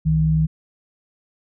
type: tone pair together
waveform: sine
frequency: 66.1 / 157.21 Hz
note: C2 / D#3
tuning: +18 / +18 cents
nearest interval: octave + minor third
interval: 1500 cents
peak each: -23 / -15 dBFS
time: 0.05-0.47 s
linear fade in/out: 20 ms
effects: none